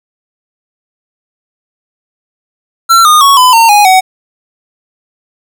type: tone with pitch steps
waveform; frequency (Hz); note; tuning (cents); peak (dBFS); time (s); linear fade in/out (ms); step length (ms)
square; 1352 / 1225.5 / 1110.9 / 1007 / 912.8 / 827.5 / 750.1; E6 / D#6 / C#6 / B5 / A#5 / G#5 / F#5; +43 / -27 / +3 / +33 / -37 / -6 / +23; -3; 2.89-4.01; 20; 160
effects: none